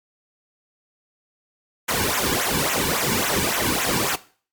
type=noise with flanger; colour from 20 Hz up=pink; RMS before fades=-22 dBFS; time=1.88-4.16 s; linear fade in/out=10 ms; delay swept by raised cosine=0.2 to 1.6 ms; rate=3.6 Hz; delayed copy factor=-1; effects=noise-tail reverb RT60 0.4 s tail -17 dB re dry + MP3 96 kbps